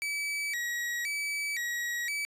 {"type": "tone with vibrato", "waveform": "40% pulse", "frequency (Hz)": 2093, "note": "C7", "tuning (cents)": 0, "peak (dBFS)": -30, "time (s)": [0.02, 2.25], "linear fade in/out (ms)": 0, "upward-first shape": "square", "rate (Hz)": 0.97, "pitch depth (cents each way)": 160, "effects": ["resampled to 32000 Hz"]}